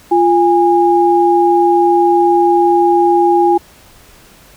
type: tone pair together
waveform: sine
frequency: 347.5 / 820 Hz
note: F4 / G#5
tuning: -9 / -22 cents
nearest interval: octave + minor third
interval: 1487 cents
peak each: -10 dBFS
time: 0.11-3.58 s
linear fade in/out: 10 ms
effects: pink hiss -43 dBFS RMS until 4.56 s